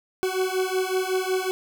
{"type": "beating tone pair", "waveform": "40% pulse", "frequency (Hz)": [371.3, 376.7], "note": ["F#4", "F#4"], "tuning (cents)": [6, 31], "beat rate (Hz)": 5.4, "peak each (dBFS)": -25, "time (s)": [0.23, 1.51], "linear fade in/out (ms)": 0, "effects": []}